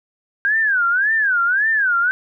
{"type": "tone with vibrato", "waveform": "sine", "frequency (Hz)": 1575, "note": "G6", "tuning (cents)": 8, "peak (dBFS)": -14, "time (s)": [0.45, 2.11], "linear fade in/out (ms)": 0, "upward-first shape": "sine", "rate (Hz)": 1.8, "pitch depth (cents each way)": 230, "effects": []}